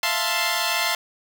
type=chord; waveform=10% pulse; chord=F major seventh; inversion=third; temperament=equal; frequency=659.3 / 698.5 / 880 / 1046.5 Hz; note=E5 / F5 / A5 / C6; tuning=0 / 0 / 0 / 0 cents; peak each=-20 / -19 / -18 / -17 dBFS; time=0.03-0.95 s; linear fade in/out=2 ms; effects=none